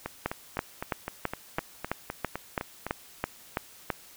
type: two click trains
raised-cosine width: 0.5 ms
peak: -17 / -12 dBFS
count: 12 / 12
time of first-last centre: 0.06-2.866 / 0.26-3.902 s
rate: 3.92 / 3.02 Hz
effects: white hiss -52 dBFS RMS until 4.16 s